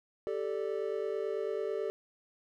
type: chord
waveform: triangle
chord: G suspended second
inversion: none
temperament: equal with one note detuned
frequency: 390.9 / 440 / 587.3 Hz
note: G4 / A4 / D5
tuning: -5 / 0 / 0 cents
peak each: -34 / -33 / -37 dBFS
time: 0.27-1.9 s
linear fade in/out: 0 ms
effects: none